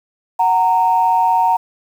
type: tone pair together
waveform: sine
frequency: 743.4 / 924 Hz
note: F#5 / A#5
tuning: +8 / -16 cents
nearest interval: major third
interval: 376 cents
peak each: -15 / -12 dBFS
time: 0.39-1.57 s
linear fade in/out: 10 ms
effects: tanh soft clip ceiling -3 dBFS + 7-bit